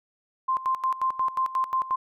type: tone with tremolo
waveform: sine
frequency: 1046.5 Hz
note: C6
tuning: in tune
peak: -21 dBFS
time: 0.48-1.96 s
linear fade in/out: 10 ms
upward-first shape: square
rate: 5.6 Hz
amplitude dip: 80%
effects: none